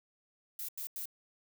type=noise bursts; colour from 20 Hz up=violet; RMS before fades=-40 dBFS; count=3; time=0.59-1.056 s; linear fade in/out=2 ms; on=96 ms; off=89 ms; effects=none